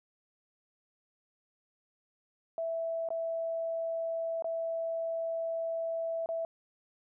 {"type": "tone with dropouts", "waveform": "sine", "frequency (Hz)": 659.3, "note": "E5", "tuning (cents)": 0, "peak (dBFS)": -31, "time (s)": [2.58, 6.45], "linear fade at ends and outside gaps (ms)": 1, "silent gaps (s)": [[3.088, 3.104], [4.423, 4.444], [6.26, 6.289]], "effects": []}